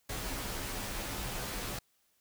pink noise with comb filter, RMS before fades -38 dBFS, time 0.09-1.79 s, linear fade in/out 5 ms, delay 13 ms, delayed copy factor -0.65, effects white hiss -73 dBFS RMS until 2.2 s

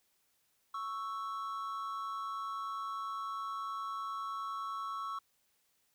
triangle tone pair together, 1108.7 / 1318.5 Hz, C#6 / E6, 0 / 0 cents, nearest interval minor third, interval 300 cents, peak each -37 / -39 dBFS, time 0.74-5.19 s, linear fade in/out 5 ms, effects white hiss -75 dBFS RMS until 5.94 s

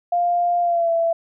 sine tone with pitch glide, 700 to 668 Hz, F5 to E5, +4 to +23 cents, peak -16 dBFS, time 0.12-1.13 s, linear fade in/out 5 ms, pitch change -81 cents, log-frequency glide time 0.61-0.91 s, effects none

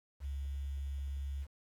sine tone with quantisation, 69.3 Hz, C#2, in tune, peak -36 dBFS, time 0.2-1.47 s, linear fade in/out 50 ms, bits 10, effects AAC 64 kbps

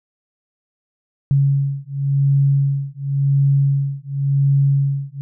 sine beating tone pair, 138.59 / 139.51 Hz, C#3 / C#3, 0 / +11 cents, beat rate 0.92 Hz, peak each -17 dBFS, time 1.31-5.21 s, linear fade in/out 0 ms, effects none

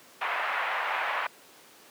pink band-pass noise, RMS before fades -30 dBFS, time 0.21-1.27 s, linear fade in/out 5 ms, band 730 to 2400 Hz, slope 24 dB/octave, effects pink hiss -53 dBFS RMS until 1.9 s + high-pass 300 Hz 12 dB/octave

